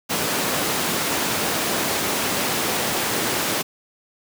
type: high-pass noise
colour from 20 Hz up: pink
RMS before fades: -23 dBFS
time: 0.09-3.63 s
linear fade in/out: 20 ms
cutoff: 200 Hz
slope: 12 dB/octave
effects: none